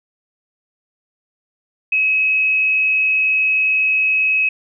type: tone with frequency modulation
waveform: sine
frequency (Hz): 2561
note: D#7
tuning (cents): +49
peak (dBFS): -13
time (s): 1.92-4.49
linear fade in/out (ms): 5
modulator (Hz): 87.5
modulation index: 0.38
effects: none